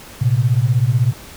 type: beating tone pair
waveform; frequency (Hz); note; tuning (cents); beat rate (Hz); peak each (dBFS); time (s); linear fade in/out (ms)
sine; 113.9 / 129.9; A#2 / C3; -40 / -12; 16; -15; 0.21-1.13; 10
effects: pink hiss -38 dBFS RMS until 1.36 s